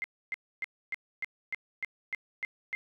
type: tone bursts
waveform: sine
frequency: 2093 Hz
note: C7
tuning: in tune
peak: -30 dBFS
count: 10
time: 0.02-2.75 s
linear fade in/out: 0 ms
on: 21 ms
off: 280 ms
effects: none